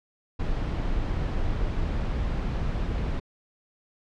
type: noise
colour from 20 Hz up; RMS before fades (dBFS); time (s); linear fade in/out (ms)
brown; -27; 0.39-3.2; 10
effects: low-pass 4000 Hz 12 dB/octave